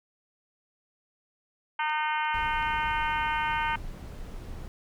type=harmonic tone; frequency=305.9 Hz; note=D#4; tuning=29 cents flat; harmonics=3 / 4 / 5 / 6 / 7 / 8 / 9 / 10; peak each=-28 / -36 / -33 / -39 / -36 / -40 / -42 / -41 dBFS; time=1.79-3.76 s; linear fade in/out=5 ms
type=clicks; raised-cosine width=0.2 ms; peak=-34 / -40 / -33 / -40 dBFS; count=4; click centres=1.897 / 2.249 / 2.626 / 2.909 s
type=noise; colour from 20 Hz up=brown; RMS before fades=-39 dBFS; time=2.34-4.68 s; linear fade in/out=0 ms
effects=none